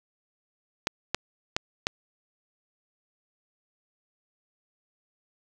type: clicks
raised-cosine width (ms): 0.2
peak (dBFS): -7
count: 4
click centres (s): 0.871 / 1.146 / 1.565 / 1.869
effects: 7-bit